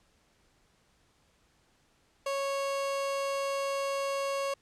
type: tone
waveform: 30% pulse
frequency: 552 Hz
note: C#5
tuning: 7 cents flat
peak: -27 dBFS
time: 2.26-4.54 s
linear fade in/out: 5 ms
effects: pink hiss -68 dBFS RMS until 4.61 s + low-pass 9000 Hz 12 dB/octave